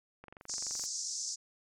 click train, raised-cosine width 0.5 ms, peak -34 dBFS, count 15, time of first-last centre 0.24-0.838 s, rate 23.4 Hz
violet noise with exponential growth, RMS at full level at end -42 dBFS, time 0.4-0.86 s, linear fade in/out 1 ms, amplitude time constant 100 ms
white band-pass noise, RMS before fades -38 dBFS, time 0.48-1.36 s, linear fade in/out 20 ms, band 5100 to 7200 Hz, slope 48 dB/octave
effects low-pass 11000 Hz 12 dB/octave

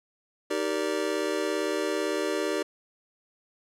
square chord, Eb major seventh, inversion none, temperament just, 311.1 / 388.9 / 466.7 / 583.4 Hz, Eb4 / G4 / Bb4 / D5, 0 / -14 / +2 / -12 cents, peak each -33 / -31 / -34 / -33 dBFS, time 0.5-2.63 s, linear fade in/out 10 ms, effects low-pass 10000 Hz 12 dB/octave

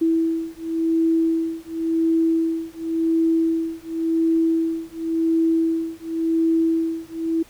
sine beating tone pair, 326.8 / 327.72 Hz, E4 / E4, -15 / -10 cents, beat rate 0.92 Hz, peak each -21 dBFS, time 0.01-7.43 s, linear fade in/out 10 ms, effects pink hiss -50 dBFS RMS until 7.49 s

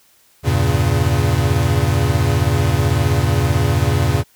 square chord, E diminished seventh, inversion none, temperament equal, 82.41 / 98 / 116.54 / 138.59 Hz, E2 / G2 / Bb2 / Db3, 0 / 0 / 0 / 0 cents, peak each -20 dBFS, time 0.43-4.24 s, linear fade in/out 50 ms, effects white hiss -54 dBFS RMS until 4.35 s

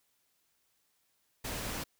pink noise, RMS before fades -38 dBFS, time 1.44-1.84 s, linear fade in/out 10 ms, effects white hiss -75 dBFS RMS until 1.99 s

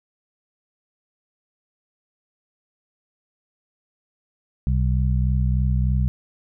harmonic tone, 63.3 Hz, B1, 43 cents sharp, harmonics 1 / 2 / 3, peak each -19 / -22 / -28 dBFS, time 4.67-6.08 s, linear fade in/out 0 ms, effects none

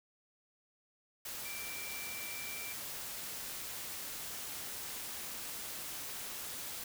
sine tone in noise, 2344 Hz, D7, 4 cents flat, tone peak -45 dBFS, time 1.45-2.73 s, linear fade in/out 5 ms, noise white, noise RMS -43 dBFS, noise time 1.25-6.84 s, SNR -5 dB, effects none

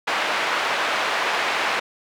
pink band-pass noise, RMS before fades -23 dBFS, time 0.07-1.8 s, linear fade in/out 10 ms, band 750 to 2800 Hz, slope 12 dB/octave, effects none

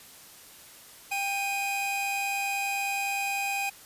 45% pulse tone pair together, 793.1 / 2489 Hz, G5 / D#7, +20 / 0 cents, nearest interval octave + minor sixth, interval 1980 cents, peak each -31 / -30 dBFS, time 1.11-3.7 s, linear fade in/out 10 ms, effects white hiss -50 dBFS RMS until 3.85 s + resampled to 32000 Hz

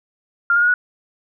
sine tone with pitch steps, 1396.9 / 1419.7 / 1442.8 / 1466.3 Hz, F6 / F6 / F#6 / F#6, 0 / +28 / -44 / -16 cents, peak -12 dBFS, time 0.5-0.74 s, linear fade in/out 2 ms, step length 60 ms, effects none

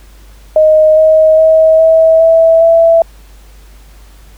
sine tone with pitch steps, 622.3 / 630.3 / 638.3 / 646.5 / 654.7 / 663.1 Hz, D#5 / D#5 / D#5 / E5 / E5 / E5, 0 / +22 / +44 / -34 / -12 / +10 cents, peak -3 dBFS, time 0.56-3.02 s, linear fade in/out 2 ms, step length 410 ms, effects added 50 Hz sine -35 dBFS peak until 4.37 s + pink hiss -45 dBFS RMS until 4.37 s

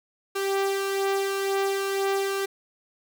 sawtooth tone with flanger, 392 Hz, G4, in tune, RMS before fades -26 dBFS, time 0.35-2.46 s, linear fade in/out 10 ms, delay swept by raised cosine 1.8 to 2.51 ms, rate 2 Hz, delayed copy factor +0.5, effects none

